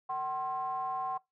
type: ring-modulated tone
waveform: triangle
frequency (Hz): 150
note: D3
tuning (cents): +37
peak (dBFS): -27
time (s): 0.09-1.18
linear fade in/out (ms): 10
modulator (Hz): 910
effects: noise-tail reverb RT60 0.2 s tail -22 dB re dry